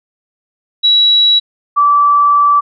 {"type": "tone pair in turn", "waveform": "sine", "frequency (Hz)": [3900, 1159.5], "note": ["B7", "D6"], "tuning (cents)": [-23, -22], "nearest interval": "octave + major sixth", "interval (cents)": 2099, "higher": "first", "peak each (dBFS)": -6, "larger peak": "neither", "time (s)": [[0.83, 1.4], [1.76, 2.61]], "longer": "second", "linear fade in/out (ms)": 20, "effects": []}